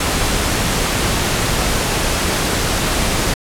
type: noise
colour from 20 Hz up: pink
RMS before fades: -17 dBFS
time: 0-3.34 s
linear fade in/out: 5 ms
effects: low-pass 11000 Hz 12 dB/octave